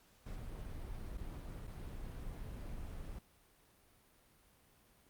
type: noise with dropouts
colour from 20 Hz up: brown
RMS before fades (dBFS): -45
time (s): 0.26-3.19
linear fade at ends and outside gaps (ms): 5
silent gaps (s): 1.173-1.179 / 1.67-1.675
effects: pink hiss -68 dBFS RMS until 5.09 s + Opus 48 kbps